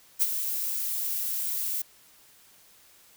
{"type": "noise with ADSR envelope", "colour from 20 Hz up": "violet", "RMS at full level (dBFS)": -21, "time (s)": [0.19, 1.82], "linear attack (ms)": 31, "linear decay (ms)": 38, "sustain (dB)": -9, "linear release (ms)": 5, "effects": ["white hiss -57 dBFS RMS until 3.16 s"]}